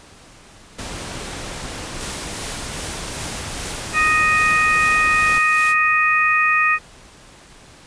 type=noise; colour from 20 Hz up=pink; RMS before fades=-30 dBFS; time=0.78-5.39 s; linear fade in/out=10 ms
type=noise with tremolo; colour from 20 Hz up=white; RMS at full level=-30 dBFS; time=1.97-5.75 s; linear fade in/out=50 ms; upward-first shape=sine; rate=2.5 Hz; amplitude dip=35%
type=harmonic tone; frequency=622.3 Hz; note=D#5; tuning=in tune; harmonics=2 / 3 / 4; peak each=-18 / -18 / -18 dBFS; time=3.93-6.79 s; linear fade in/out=50 ms
effects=pink hiss -45 dBFS RMS until 7.86 s + resampled to 22050 Hz